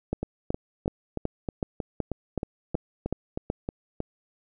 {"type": "two click trains", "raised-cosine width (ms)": 2, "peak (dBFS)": [-13, -16], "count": [10, 13], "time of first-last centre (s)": [[0.13, 3.501], [0.23, 4.004]], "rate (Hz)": [2.67, 3.18], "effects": []}